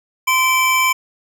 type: tone pair together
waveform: square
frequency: 1033.9 / 2321 Hz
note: C6 / D7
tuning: -21 / -21 cents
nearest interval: octave + major second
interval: 1400 cents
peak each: -17 / -16 dBFS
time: 0.27-0.93 s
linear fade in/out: 10 ms
effects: none